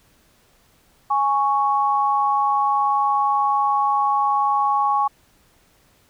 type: tone pair together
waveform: sine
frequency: 829.3 / 1108.7 Hz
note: G#5 / C#6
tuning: -3 / 0 cents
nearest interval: perfect fourth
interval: 503 cents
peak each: -19 dBFS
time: 1.1-5.08 s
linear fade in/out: 10 ms
effects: pink hiss -58 dBFS RMS until 6.09 s